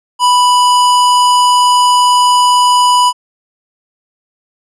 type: tone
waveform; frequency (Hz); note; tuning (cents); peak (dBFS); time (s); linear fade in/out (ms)
square; 987.8; B5; 0; -7; 0.19-3.13; 50
effects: resampled to 24000 Hz